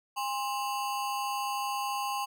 square ring-modulated tone, 932.3 Hz, A#5, in tune, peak -28 dBFS, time 0.16-2.26 s, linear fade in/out 20 ms, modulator 120 Hz, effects none

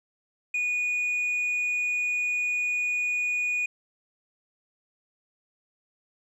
sine tone with tanh clipping, 2460 Hz, D#7, 20 cents flat, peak -25 dBFS, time 0.54-3.66 s, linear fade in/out 5 ms, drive 2 dB, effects none

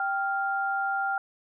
sine tone pair together, 784 / 1396.9 Hz, G5 / F6, 0 / 0 cents, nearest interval minor seventh, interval 1000 cents, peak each -28 dBFS, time 0-1.18 s, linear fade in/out 2 ms, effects none

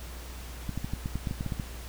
clicks, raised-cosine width 5 ms, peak -19 dBFS, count 12, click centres 0.693 / 0.776 / 0.845 / 0.936 / 1.059 / 1.156 / 1.272 / 1.311 / 1.409 / 1.463 / 1.522 / 1.598 s, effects added 60 Hz sine -40 dBFS peak until 1.88 s + pink hiss -46 dBFS RMS until 1.88 s

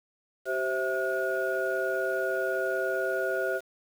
sine tone cluster, 385 / 526 / 655 / 1442 Hz, G4 / C5 / E5 / F#6, -31 / +9 / -11 / -45 cents, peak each -31 dBFS, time 0.45-3.61 s, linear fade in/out 50 ms, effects tanh soft clip ceiling -18 dBFS + 8-bit

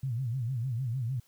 sine tone with vibrato, 123.47 Hz, B2, in tune, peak -29 dBFS, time 0.03-1.2 s, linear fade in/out 5 ms, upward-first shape sine, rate 6.6 Hz, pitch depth 170 cents each way, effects white hiss -66 dBFS RMS until 1.27 s

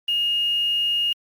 sine tone with quantisation, 2850 Hz, F7, 34 cents sharp, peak -19 dBFS, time 0.08-1.13 s, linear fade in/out 5 ms, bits 7, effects Opus 48 kbps

